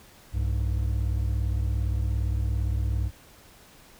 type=tone pair together; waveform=triangle; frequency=63.5 / 100.93 Hz; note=B1 / G#2; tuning=+49 / -49 cents; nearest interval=minor sixth; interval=802 cents; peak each=-23 / -26 dBFS; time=0.32-3.11 s; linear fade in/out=50 ms; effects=pink hiss -53 dBFS RMS until 3.99 s